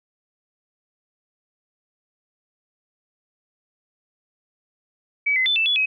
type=tone with pitch steps; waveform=sine; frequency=2282 / 2043 / 3515 / 2649 / 3413 / 2542 Hz; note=C#7 / C7 / A7 / E7 / G#7 / D#7; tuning=+50 / -42 / -2 / +8 / +47 / +36 cents; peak=-17 dBFS; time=5.26-5.86 s; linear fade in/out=10 ms; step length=100 ms; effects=none